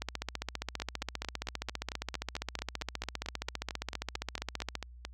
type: two click trains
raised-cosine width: 0.2 ms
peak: -17 / -20 dBFS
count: 72 / 20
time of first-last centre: 0.02-4.753 / 0.8-5.051 s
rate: 15 / 4.47 Hz
effects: added 60 Hz sine -48 dBFS peak until 5.13 s